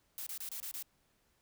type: noise bursts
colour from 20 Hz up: blue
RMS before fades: -42 dBFS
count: 6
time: 0.18-0.825 s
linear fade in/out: 0 ms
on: 85 ms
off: 27 ms
effects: pink hiss -74 dBFS RMS until 1.41 s